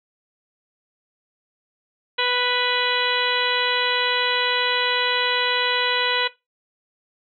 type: harmonic tone with a mistuned harmonic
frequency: 493.9 Hz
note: B4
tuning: in tune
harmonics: 1 / 2 / 3 / 4 / 5 / 6 / 7 / 8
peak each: -27 / -27 / -27 / -27 / -27 / -27 / -27 / -27 dBFS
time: 2.18-6.28 s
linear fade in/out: 10 ms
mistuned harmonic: 7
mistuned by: -50 cents
effects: noise-tail reverb RT60 0.2 s tail -17 dB re dry